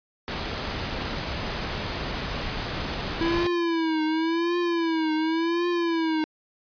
pink noise, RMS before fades -30 dBFS, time 0.28-3.47 s, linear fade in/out 0 ms
square tone with vibrato, 330 Hz, E4, 2 cents sharp, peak -23 dBFS, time 3.21-6.24 s, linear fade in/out 0 ms, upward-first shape triangle, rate 0.91 Hz, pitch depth 110 cents each way
effects resampled to 11025 Hz

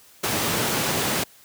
pink high-pass noise, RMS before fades -24 dBFS, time 0.23-1.24 s, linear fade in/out 10 ms, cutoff 130 Hz, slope 12 dB/octave, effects white hiss -52 dBFS RMS until 1.44 s + high-pass 60 Hz 12 dB/octave

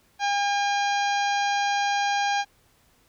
harmonic tone, 808 Hz, G#5, 48 cents flat, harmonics 1 / 2 / 3 / 4 / 5 / 6 / 7 / 8, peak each -23 / -29 / -33 / -35 / -37 / -39 / -40 / -41 dBFS, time 0.19-2.45 s, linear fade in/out 50 ms, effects pink hiss -62 dBFS RMS until 3.08 s

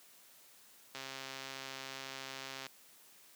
click train, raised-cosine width 0.2 ms, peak -26 dBFS, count 231, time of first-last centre 0.95-2.666 s, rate 134 Hz, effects white hiss -61 dBFS RMS until 3.35 s + high-pass 150 Hz 12 dB/octave

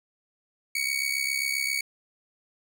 sawtooth tone with amplitude modulation, 2243 Hz, C#7, 20 cents sharp, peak -19 dBFS, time 0.75-1.81 s, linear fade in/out 5 ms, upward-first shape sine, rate 67.5 Hz, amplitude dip 75%, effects none

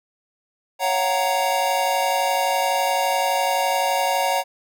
square chord, Gb major seventh, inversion second, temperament equal with one note detuned, 554.4 / 698.5 / 750.3 / 932.3 Hz, Db5 / F5 / Gb5 / Bb5, 0 / 0 / +24 / 0 cents, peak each -26 / -28 / -24 / -24 dBFS, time 0.79-4.44 s, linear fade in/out 50 ms, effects none

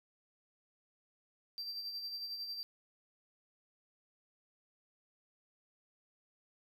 triangle tone with tremolo, 4699 Hz, D8, in tune, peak -37 dBFS, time 1.58-2.63 s, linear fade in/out 0 ms, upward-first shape sine, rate 11 Hz, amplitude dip 45%, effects none

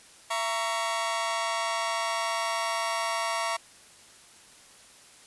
sawtooth chord, A# diminished, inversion second, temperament just, 671.3 / 932.3 / 1118.8 Hz, E5 / A#5 / C#6, +31 / 0 / +16 cents, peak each -28 dBFS, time 0.3-3.57 s, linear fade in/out 10 ms, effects white hiss -53 dBFS RMS until 5.26 s + resampled to 24000 Hz

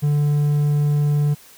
triangle tone, 146.83 Hz, D3, in tune, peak -13 dBFS, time 0.02-1.35 s, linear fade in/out 20 ms, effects white hiss -47 dBFS RMS until 1.57 s

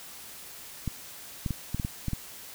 clicks, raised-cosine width 5 ms, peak -17 dBFS, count 8, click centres 0.877 / 1.462 / 1.507 / 1.746 / 1.798 / 1.849 / 2.083 / 2.133 s, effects white hiss -45 dBFS RMS until 2.54 s

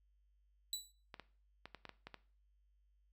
25% pulse tone with exponential decay, 3951 Hz, B7, in tune, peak -31 dBFS, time 0.73-0.92 s, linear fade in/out 1 ms, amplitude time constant 40 ms
clicks, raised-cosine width 0.3 ms, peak -32 dBFS, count 8, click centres 1.142 / 1.197 / 1.656 / 1.747 / 1.853 / 1.893 / 2.07 / 2.143 s
effects noise-tail reverb RT60 0.4 s tail -17 dB re dry + added 50 Hz sine -70 dBFS peak until 3.12 s

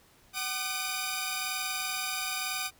10% pulse tone cluster, 758 / 1209 / 2439 Hz, F#5 / D6 / D#7, +42 / +50 / -35 cents, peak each -28 / -27 / -27 dBFS, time 0.33-2.71 s, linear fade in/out 50 ms, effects pink hiss -61 dBFS RMS until 2.79 s

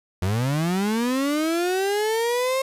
35% pulse linear sweep, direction up, 86.9 to 537 Hz, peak -19 dBFS, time 0.22-2.62 s, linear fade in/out 5 ms, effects resampled to 32000 Hz + 9-bit

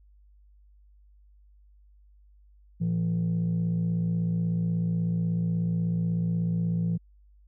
sine tone pair together, 113.1 / 169.46 Hz, A2 / E3, +48 / +48 cents, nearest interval perfect fifth, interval 700 cents, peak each -28 / -23 dBFS, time 2.8-6.98 s, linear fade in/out 20 ms, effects tanh soft clip ceiling -21 dBFS + added 50 Hz sine -54 dBFS peak until 7.47 s

